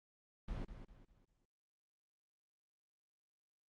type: noise with echo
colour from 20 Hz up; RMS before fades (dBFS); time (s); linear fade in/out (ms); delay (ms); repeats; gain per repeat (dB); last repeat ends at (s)
brown; -42; 0.48-0.65; 5; 200; 4; -9; 1.45
effects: low-pass 5000 Hz 12 dB/octave + Opus 32 kbps